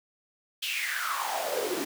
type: noise with high-pass filter sweep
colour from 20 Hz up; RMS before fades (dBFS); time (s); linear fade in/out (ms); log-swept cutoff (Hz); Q
pink; -31; 0.62-1.85; 10; 3100 to 290; 6.3
effects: none